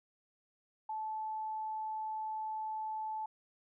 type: tone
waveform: sine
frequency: 870 Hz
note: A5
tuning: 20 cents flat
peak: -36 dBFS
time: 0.89-3.26 s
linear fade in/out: 5 ms
effects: none